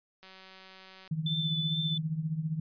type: click train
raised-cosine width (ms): 0.2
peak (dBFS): -34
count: 161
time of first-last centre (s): 0.23-1.077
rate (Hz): 189
type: tone with tremolo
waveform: sine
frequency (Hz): 158.3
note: D#3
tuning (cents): +30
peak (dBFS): -26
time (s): 1.11-2.6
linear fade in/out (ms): 5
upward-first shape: triangle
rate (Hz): 15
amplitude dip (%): 80
type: tone with vibrato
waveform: sine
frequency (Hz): 3520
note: A7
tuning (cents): 0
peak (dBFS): -31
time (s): 1.26-1.98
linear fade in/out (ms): 5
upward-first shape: triangle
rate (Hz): 2.3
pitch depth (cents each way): 20
effects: resampled to 11025 Hz